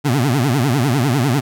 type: tone with vibrato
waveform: 25% pulse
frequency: 130.81 Hz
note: C3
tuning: in tune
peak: -10 dBFS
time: 0.04-1.41 s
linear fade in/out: 20 ms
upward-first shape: triangle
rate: 10 Hz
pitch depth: 280 cents each way
effects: none